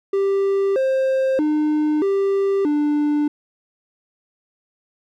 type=tone with pitch steps; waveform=triangle; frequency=393.3 / 529 / 303.3 / 393.6 / 295.8 Hz; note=G4 / C5 / D#4 / G4 / D4; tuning=+6 / +19 / -44 / +7 / +13 cents; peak=-14 dBFS; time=0.13-3.28 s; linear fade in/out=5 ms; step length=630 ms; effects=none